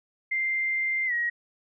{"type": "tone with pitch glide", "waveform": "sine", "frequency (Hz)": [2093, 1897.2], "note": ["C7", "A#6"], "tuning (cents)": [0, 30], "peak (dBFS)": -24, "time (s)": [0.31, 1.3], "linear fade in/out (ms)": 10, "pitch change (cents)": -170, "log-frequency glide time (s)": [1.06, 1.13], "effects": []}